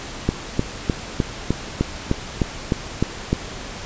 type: click train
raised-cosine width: 3 ms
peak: -4 dBFS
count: 11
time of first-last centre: 0.29-3.33 s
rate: 3.29 Hz
effects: pink hiss -33 dBFS RMS until 3.85 s + resampled to 16000 Hz